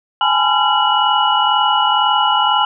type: tone cluster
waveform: sine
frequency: 820 / 862 / 1007 / 1369 / 2931 Hz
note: G#5 / A5 / B5 / F6 / F#7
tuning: -22 / -36 / +33 / -35 / -17 cents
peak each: -18 dBFS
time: 0.21-2.65 s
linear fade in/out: 2 ms
effects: none